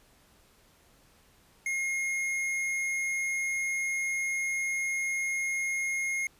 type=tone with tanh clipping; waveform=triangle; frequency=2146 Hz; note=C7; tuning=43 cents sharp; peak=-30 dBFS; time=1.66-6.27 s; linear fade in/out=2 ms; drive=17 dB; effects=pink hiss -62 dBFS RMS until 6.39 s + resampled to 32000 Hz